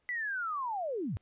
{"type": "linear sweep", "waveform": "sine", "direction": "down", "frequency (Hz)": [2003, 73.42], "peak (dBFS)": -32, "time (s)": [0.09, 1.17], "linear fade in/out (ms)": 0, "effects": ["pink hiss -75 dBFS RMS until 1.21 s", "resampled to 8000 Hz"]}